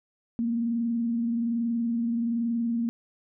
sine tone with frequency modulation, 233.1 Hz, A#3, in tune, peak -24 dBFS, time 0.39-2.89 s, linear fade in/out 0 ms, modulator 21.2 Hz, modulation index 0.27, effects none

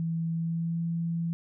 sine tone with pitch glide, 164.8 to 167.49 Hz, E3 to E3, 0 to +28 cents, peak -27 dBFS, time 0-1.33 s, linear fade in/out 0 ms, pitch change +28 cents, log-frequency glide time 0.32-0.8 s, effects none

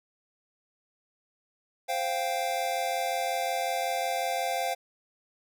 square chord, C suspended fourth, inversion none, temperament equal, 523.3 / 698.5 / 784 Hz, C5 / F5 / G5, 0 / 0 / 0 cents, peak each -35 / -31 / -33 dBFS, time 1.88-4.75 s, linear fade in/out 20 ms, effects none

